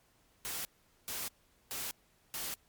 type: noise bursts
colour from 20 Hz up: white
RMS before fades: -39 dBFS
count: 4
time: 0.45-2.54 s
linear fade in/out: 0 ms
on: 200 ms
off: 430 ms
effects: pink hiss -69 dBFS RMS until 2.68 s + MP3 96 kbps